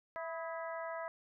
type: harmonic tone with a mistuned harmonic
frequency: 329.6 Hz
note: E4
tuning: in tune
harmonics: 2 / 3 / 4 / 5 / 6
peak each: -41 / -45 / -47 / -49 / -51 dBFS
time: 0.16-1.08 s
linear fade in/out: 0 ms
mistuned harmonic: 4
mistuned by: -58 cents
effects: none